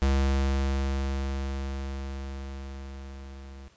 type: tone with level ramp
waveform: square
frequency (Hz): 67.9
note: C#2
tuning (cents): -35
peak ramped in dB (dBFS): -21 to -43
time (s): 0.02-3.68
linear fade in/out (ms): 0
effects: pink hiss -61 dBFS RMS until 3.76 s + resampled to 16000 Hz